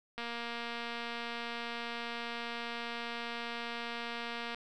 click train, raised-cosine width 0.3 ms, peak -24 dBFS, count 1027, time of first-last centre 0.18-4.546 s, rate 235 Hz, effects none

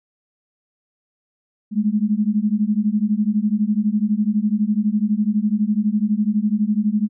sine beating tone pair, 204.9 / 216.9 Hz, G#3 / A3, -23 / -25 cents, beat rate 12 Hz, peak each -19 dBFS, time 1.71-7.09 s, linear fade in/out 50 ms, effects none

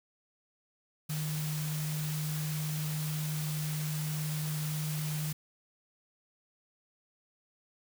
sine tone in noise, 153 Hz, D#3, 29 cents flat, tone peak -32 dBFS, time 1.09-5.33 s, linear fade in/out 10 ms, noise white, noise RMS -41 dBFS, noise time 1.09-5.33 s, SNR +6 dB, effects none

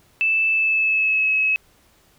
sine tone with pitch glide, 2637 to 2572 Hz, E7 to E7, 0 to -43 cents, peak -16 dBFS, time 0.21-1.56 s, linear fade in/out 0 ms, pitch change -43 cents, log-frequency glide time 0.49-1.31 s, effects pink hiss -57 dBFS RMS until 2.18 s

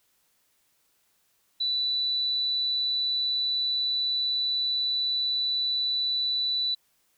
sine tone, 3969 Hz, B7, 8 cents sharp, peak -24 dBFS, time 1.6-6.75 s, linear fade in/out 10 ms, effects white hiss -69 dBFS RMS until 7.17 s

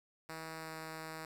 5% pulse tone with pitch glide, 160.5 to 159.39 Hz, E3 to D#3, -46 to +42 cents, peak -32 dBFS, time 0.29-1.25 s, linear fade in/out 2 ms, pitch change -12 cents, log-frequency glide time 0.56-0.72 s, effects 11-bit

